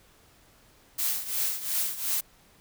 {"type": "noise with tremolo", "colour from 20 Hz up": "blue", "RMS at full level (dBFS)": -26, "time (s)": [0.98, 2.21], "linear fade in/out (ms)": 10, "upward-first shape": "triangle", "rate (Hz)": 2.8, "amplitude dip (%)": 80, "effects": ["pink hiss -59 dBFS RMS until 2.6 s"]}